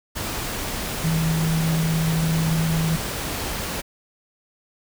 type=tone in noise; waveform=sine; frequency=161.5 Hz; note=E3; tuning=35 cents flat; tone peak=-19 dBFS; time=1.03-2.97 s; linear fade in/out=20 ms; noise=pink; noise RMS=-28 dBFS; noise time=0.15-3.82 s; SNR=+6 dB; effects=none